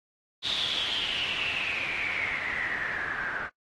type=noise with low-pass filter sweep; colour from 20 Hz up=white; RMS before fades=-31 dBFS; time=0.42-3.5 s; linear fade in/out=50 ms; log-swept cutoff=3700 to 1500 Hz; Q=9.9; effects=noise-tail reverb RT60 0.1 s tail -21 dB re dry + AAC 32 kbps